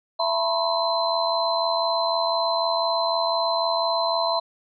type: tone cluster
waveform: sine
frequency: 668 / 905 / 989 / 1075 / 4069 Hz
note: E5 / A5 / B5 / C6 / C8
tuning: +23 / +48 / +2 / +47 / -49 cents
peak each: -24 / -30 / -26 / -31 / -27 dBFS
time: 0.19-4.4 s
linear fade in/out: 10 ms
effects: none